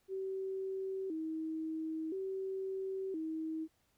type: tone with vibrato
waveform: sine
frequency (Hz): 349.2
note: F4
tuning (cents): 0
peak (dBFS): -36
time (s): 0.08-3.68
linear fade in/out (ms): 50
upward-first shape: square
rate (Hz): 0.49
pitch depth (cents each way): 160
effects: pink hiss -75 dBFS RMS until 3.97 s